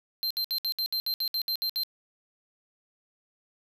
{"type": "tone bursts", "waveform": "square", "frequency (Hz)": 4139, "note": "C8", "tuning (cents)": -20, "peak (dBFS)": -27, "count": 12, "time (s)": [0.23, 1.834], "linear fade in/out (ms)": 0, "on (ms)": 75, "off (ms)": 64, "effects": []}